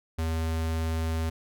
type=tone; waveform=square; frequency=81 Hz; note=E2; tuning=30 cents flat; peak=-27 dBFS; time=0.18-1.3 s; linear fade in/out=10 ms; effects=none